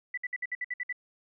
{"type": "tone bursts", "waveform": "sine", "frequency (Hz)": 1978, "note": "B6", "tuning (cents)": 2, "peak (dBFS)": -30, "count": 9, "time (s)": [0.14, 0.927], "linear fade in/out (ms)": 5, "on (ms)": 35, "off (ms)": 59, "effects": []}